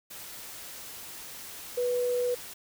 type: tone in noise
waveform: sine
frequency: 491 Hz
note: B4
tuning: 10 cents flat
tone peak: -25 dBFS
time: 1.77-2.35 s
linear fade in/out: 10 ms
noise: white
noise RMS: -43 dBFS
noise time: 0.1-2.54 s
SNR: +15 dB
effects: none